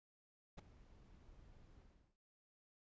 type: noise with ADSR envelope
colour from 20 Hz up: brown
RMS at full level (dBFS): -43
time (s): 0.57-2.17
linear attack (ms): 20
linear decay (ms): 8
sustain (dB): -20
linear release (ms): 390
effects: resampled to 16000 Hz